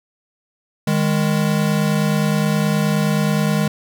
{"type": "tone pair together", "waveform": "square", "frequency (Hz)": [155.56, 205.1], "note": ["D#3", "G#3"], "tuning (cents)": [0, -21], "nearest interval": "perfect fourth", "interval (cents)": 479, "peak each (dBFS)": -19, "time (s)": [0.87, 3.68], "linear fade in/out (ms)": 5, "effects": ["9-bit"]}